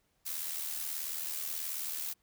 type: noise with amplitude modulation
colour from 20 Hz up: blue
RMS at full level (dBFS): -35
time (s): 0.25-2.14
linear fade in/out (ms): 20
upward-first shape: sine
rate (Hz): 78.5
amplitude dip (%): 55
effects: pink hiss -75 dBFS RMS until 2.22 s